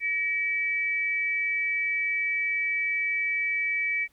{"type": "tone pair together", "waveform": "sine", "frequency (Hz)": [1901.9, 2297], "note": ["A#6", "D7"], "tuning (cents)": [34, -39], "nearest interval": "minor third", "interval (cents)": 327, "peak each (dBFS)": [-32, -25], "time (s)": [0, 4.08], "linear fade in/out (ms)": 50, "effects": ["pink hiss -66 dBFS RMS until 4.12 s"]}